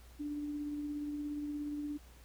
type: tone with tremolo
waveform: sine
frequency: 293.7 Hz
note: D4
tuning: in tune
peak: -35 dBFS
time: 0.19-1.98 s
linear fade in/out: 20 ms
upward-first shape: triangle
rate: 17 Hz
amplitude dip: 30%
effects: added 60 Hz sine -55 dBFS peak until 2.24 s + pink hiss -62 dBFS RMS until 2.24 s